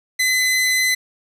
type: tone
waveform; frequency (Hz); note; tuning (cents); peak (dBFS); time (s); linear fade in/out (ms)
sawtooth; 2024; B6; +42; -12; 0.19-0.95; 10
effects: resampled to 32000 Hz + 8-bit